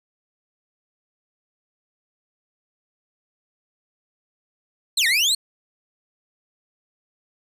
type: exponential two-way sweep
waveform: 30% pulse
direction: down then up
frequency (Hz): 4371 to 1788 to 4371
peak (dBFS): -14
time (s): 4.97-5.35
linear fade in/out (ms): 5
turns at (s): 5.07
effects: resampled to 32000 Hz